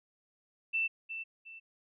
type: tone with echo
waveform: sine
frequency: 2668 Hz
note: E7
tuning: 20 cents sharp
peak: -28 dBFS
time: 0.73-0.88 s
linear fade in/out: 20 ms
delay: 360 ms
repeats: 2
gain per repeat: -9 dB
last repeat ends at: 1.6 s
effects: none